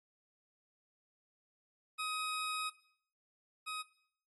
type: tone pair in turn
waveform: 20% pulse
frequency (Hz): 1261 / 1261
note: D#6 / D#6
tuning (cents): +23 / +23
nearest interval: unison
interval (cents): 0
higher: neither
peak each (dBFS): -31 / -34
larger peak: first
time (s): 1.98-2.7 / 3.66-3.83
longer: first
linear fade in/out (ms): 20
effects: noise-tail reverb RT60 0.6 s tail -17 dB re dry + AAC 32 kbps